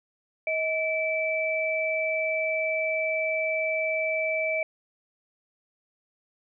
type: tone pair together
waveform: sine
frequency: 634.6 / 2317 Hz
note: D#5 / D7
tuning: +34 / -24 cents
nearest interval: octave + minor seventh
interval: 2242 cents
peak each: -27 dBFS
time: 0.47-4.63 s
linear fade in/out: 2 ms
effects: none